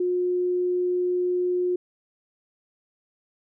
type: tone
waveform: sine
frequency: 359.4 Hz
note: F4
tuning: 50 cents sharp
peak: -21 dBFS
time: 0-1.76 s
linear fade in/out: 5 ms
effects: none